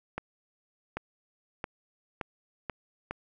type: accelerating click train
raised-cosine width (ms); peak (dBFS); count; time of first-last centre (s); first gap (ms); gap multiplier
0.5; -18; 6; 0.18-3.11; 790; 0.85
effects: none